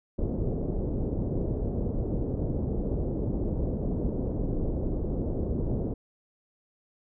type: low-pass noise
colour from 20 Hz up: pink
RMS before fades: -29 dBFS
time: 0.18-5.94 s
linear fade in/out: 10 ms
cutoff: 500 Hz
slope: 24 dB/octave
effects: none